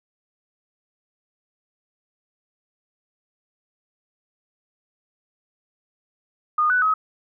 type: tone with pitch steps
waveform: sine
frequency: 1226 / 1489 / 1274 Hz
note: D#6 / F#6 / D#6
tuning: -26 / +11 / +41 cents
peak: -16 dBFS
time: 6.58-6.94 s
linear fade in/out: 5 ms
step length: 120 ms
effects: none